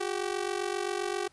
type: ring-modulated tone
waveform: sawtooth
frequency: 384 Hz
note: G4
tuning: 36 cents flat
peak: -23 dBFS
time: 0-1.28 s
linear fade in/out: 10 ms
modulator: 23.8 Hz
effects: pink hiss -63 dBFS RMS until 1.32 s + resampled to 24000 Hz